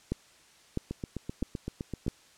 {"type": "two click trains", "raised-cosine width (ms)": 3, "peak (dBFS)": [-21, -16], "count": [10, 4], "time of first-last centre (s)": [[0.91, 2.065], [0.12, 2.081]], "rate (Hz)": [7.79, 1.53], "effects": ["white hiss -59 dBFS RMS until 2.37 s", "low-pass 8000 Hz 12 dB/octave"]}